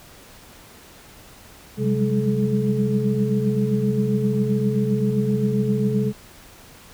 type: tone cluster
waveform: sine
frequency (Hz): 131.3 / 186.4 / 198.1 / 205.7 / 429.4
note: C3 / F#3 / G3 / G#3 / A4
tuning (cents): +6 / +13 / +18 / -16 / -42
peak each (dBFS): -23 / -31 / -26 / -22 / -25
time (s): 1.77-6.13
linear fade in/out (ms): 50
effects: pink hiss -46 dBFS RMS until 6.93 s